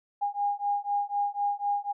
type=beating tone pair; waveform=sine; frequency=812 / 816 Hz; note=G#5 / G#5; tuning=-39 / -31 cents; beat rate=4 Hz; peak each=-29 dBFS; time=0.21-1.93 s; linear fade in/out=20 ms; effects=none